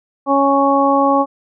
harmonic tone, 277.2 Hz, C#4, in tune, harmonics 1 / 2 / 3 / 4, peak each -16 / -16 / -16 / -16 dBFS, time 0.26-1.26 s, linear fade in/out 50 ms, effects none

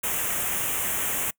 white band-stop noise, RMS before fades -27 dBFS, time 0.03-1.31 s, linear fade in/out 10 ms, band 3200 to 6400 Hz, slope 48 dB/octave, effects noise-tail reverb RT60 0.1 s tail -24 dB re dry

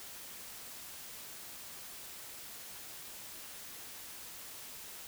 silence, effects white hiss -48 dBFS RMS until 5.07 s

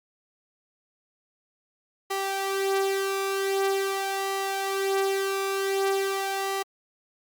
sawtooth tone with flanger, 390 Hz, G4, 9 cents flat, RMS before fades -27 dBFS, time 2.1-6.63 s, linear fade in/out 10 ms, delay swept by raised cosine 0.99 to 3.39 ms, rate 0.45 Hz, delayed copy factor +0.55, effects Opus 48 kbps

